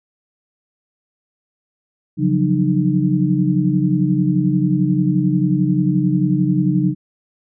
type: tone cluster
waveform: sine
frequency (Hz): 139.4 / 174.5 / 185.8 / 305.2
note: C#3 / F3 / F#3 / D#4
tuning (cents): +10 / -1 / +7 / -33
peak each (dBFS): -19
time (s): 2.17-6.95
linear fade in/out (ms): 50
effects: none